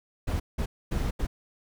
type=noise bursts at uneven times; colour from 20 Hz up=brown; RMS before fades=-28 dBFS; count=4; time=0.27-0.4 / 0.58-0.66 / 0.91-1.11 / 1.19-1.27 s; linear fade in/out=10 ms; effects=none